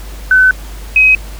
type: tone pair in turn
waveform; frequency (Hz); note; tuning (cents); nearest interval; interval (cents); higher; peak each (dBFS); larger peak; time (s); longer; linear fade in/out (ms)
sine; 1514 / 2533; F#6 / D#7; +39 / +30; major sixth; 891; second; -4; neither; 0.31-0.51 / 0.96-1.15; first; 2
effects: added 50 Hz sine -25 dBFS peak until 1.39 s + pink hiss -35 dBFS RMS until 1.39 s